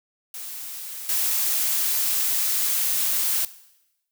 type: noise with level steps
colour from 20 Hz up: blue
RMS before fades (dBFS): -35 / -23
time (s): 0.34-3.45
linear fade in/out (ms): 2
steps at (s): 1.09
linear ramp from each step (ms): 2
effects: noise-tail reverb RT60 0.9 s tail -17 dB re dry